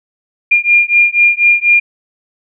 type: beating tone pair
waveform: sine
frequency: 2406 / 2410.1 Hz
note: D7 / D7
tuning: +41 / +44 cents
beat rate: 4.1 Hz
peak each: -10 dBFS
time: 0.51-1.8 s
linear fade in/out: 10 ms
effects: none